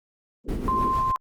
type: band-pass noise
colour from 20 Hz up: white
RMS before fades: -33 dBFS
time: 0.44-0.95 s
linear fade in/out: 50 ms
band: 170 to 420 Hz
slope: 48 dB/octave
type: noise with tremolo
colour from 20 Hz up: brown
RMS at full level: -28 dBFS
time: 0.48-1.12 s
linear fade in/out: 10 ms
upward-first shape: sine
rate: 6.6 Hz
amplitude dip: 55%
type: tone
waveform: sine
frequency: 1046.5 Hz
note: C6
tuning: in tune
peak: -21 dBFS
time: 0.68-1.16 s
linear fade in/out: 0 ms
effects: Opus 32 kbps